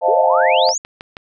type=chord; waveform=sine; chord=F dominant seventh; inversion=second; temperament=equal; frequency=523.3 / 622.3 / 698.5 / 880 Hz; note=C5 / Eb5 / F5 / A5; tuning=0 / 0 / 0 / 0 cents; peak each=-17 dBFS; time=0.01-0.74 s; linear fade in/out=50 ms
type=exponential sweep; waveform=sine; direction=up; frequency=380 to 7060 Hz; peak=-18 dBFS; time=0.08-0.78 s; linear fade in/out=5 ms
type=click train; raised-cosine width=0.3 ms; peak=-16 dBFS; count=4; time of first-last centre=0.69-1.168 s; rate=6.27 Hz
effects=none